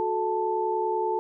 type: tone cluster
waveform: sine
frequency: 365.5 / 435.9 / 881 Hz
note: F#4 / A4 / A5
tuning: -21 / -16 / +2 cents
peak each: -29 / -28 / -27 dBFS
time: 0-1.19 s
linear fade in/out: 0 ms
effects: none